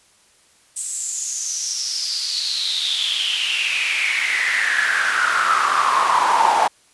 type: noise with high-pass filter sweep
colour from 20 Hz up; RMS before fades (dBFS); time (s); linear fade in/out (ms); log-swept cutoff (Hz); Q
brown; -20; 0.76-6.68; 10; 8200 to 820; 7.8
effects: white hiss -55 dBFS RMS until 6.93 s + resampled to 24000 Hz